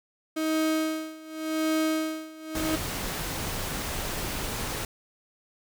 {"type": "tone with tremolo", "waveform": "35% pulse", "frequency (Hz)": 315.4, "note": "D#4", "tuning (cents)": 24, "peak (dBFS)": -21, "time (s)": [0.36, 2.76], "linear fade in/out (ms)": 10, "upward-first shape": "sine", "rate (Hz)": 0.88, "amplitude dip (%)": 90}
{"type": "noise", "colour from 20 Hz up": "pink", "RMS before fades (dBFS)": -32, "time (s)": [2.55, 4.85], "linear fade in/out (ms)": 2}
{"effects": []}